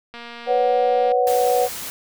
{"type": "click train", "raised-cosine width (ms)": 0.3, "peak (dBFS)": -21, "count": 232, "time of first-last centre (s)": [0.14, 1.119], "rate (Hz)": 236}
{"type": "chord", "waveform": "sine", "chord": "B suspended second", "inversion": "none", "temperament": "equal", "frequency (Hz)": [493.9, 554.4, 740], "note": ["B4", "C#5", "F#5"], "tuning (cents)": [0, 0, 0], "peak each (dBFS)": [-18, -23, -19], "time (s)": [0.46, 1.69], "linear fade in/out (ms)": 50}
{"type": "noise", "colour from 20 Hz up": "white", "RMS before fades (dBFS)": -31, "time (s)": [1.27, 1.9], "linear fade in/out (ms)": 0}
{"effects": []}